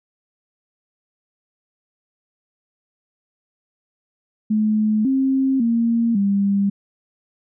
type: tone with pitch steps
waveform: sine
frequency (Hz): 214.7 / 266.7 / 231.7 / 199.3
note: A3 / C4 / A#3 / G3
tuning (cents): -42 / +33 / -10 / +29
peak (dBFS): -15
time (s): 4.5-6.7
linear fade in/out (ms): 10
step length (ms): 550
effects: none